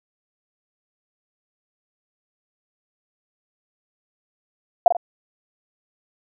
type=tone with echo; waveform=sine; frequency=698.5 Hz; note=F5; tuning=in tune; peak=-7 dBFS; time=4.86-4.88 s; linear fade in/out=2 ms; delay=44 ms; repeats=2; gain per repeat=-7 dB; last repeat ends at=4.968 s; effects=none